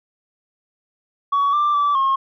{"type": "tone with pitch steps", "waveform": "sine", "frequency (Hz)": [1127, 1181, 1158, 1078], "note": ["C#6", "D6", "D6", "C#6"], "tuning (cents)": [28, 9, -25, -49], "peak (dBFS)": -13, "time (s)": [1.32, 2.16], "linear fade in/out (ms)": 10, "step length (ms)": 210, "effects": ["tanh soft clip ceiling -13 dBFS"]}